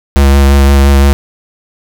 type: tone with vibrato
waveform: square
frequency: 69.3 Hz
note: C#2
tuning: in tune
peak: -4 dBFS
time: 0.16-1.13 s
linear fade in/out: 0 ms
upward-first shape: sine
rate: 5.8 Hz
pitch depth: 20 cents each way
effects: none